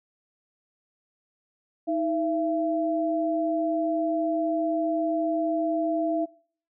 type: tone pair together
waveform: sine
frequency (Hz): 317.6 / 673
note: D#4 / E5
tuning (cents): +36 / +36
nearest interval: octave + minor second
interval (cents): 1300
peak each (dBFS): -26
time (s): 1.87-6.26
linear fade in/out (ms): 20
effects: noise-tail reverb RT60 0.5 s tail -22 dB re dry